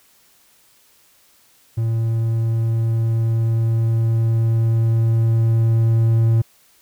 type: tone with level ramp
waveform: triangle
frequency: 113.7 Hz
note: A#2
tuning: 43 cents flat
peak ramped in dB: -15 to -10 dBFS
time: 1.77-6.42 s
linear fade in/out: 10 ms
effects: white hiss -55 dBFS RMS until 6.81 s